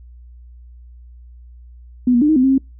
sine tone with pitch steps, 248.8 / 239.1 / 298.3 / 313.6 / 255.5 / 266.5 / 268.1 Hz, B3 / A#3 / D4 / D#4 / C4 / C4 / C4, +13 / +44 / +27 / +14 / -41 / +32 / +42 cents, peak -10 dBFS, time 2.07-2.581 s, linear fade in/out 5 ms, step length 73 ms, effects noise-tail reverb RT60 0.2 s tail -25 dB re dry + added 60 Hz sine -38 dBFS peak until 2.79 s

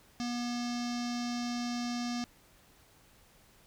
square tone with low-pass filter, 241.2 Hz, B3, 41 cents flat, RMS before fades -35 dBFS, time 0.2-2.24 s, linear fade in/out 0 ms, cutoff 5500 Hz, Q 4.1, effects pink hiss -62 dBFS RMS until 3.66 s

